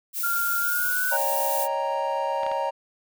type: noise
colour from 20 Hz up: violet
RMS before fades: -28 dBFS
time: 0.13-1.68 s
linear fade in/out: 50 ms
type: tone with pitch glide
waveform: sine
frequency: 1396.9 to 1488.5 Hz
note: F6 to F#6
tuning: 0 to +10 cents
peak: -24 dBFS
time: 0.23-1.17 s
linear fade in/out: 10 ms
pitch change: +110 cents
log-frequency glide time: 0.58-1.04 s
type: chord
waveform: triangle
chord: Eb dominant seventh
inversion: third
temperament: equal with one note detuned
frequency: 554.4 / 622.3 / 787.6 / 932.3 Hz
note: Db5 / Eb5 / G5 / Bb5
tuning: 0 / 0 / +8 / 0 cents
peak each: -27 / -30 / -30 / -25 dBFS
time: 1.11-2.71 s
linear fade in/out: 20 ms
type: clicks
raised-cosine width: 0.3 ms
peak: -21 dBFS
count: 3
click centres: 2.433 / 2.465 / 2.516 s
effects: none